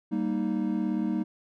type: chord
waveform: triangle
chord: Eb major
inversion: first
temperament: equal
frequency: 196 / 233.1 / 311.1 Hz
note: G3 / Bb3 / Eb4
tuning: 0 / 0 / 0 cents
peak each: -28 dBFS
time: 0.11-1.24 s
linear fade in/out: 20 ms
effects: none